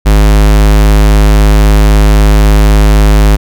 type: tone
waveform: square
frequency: 51.9 Hz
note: G#1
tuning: in tune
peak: -3 dBFS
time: 0.05-3.37 s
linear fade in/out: 20 ms
effects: none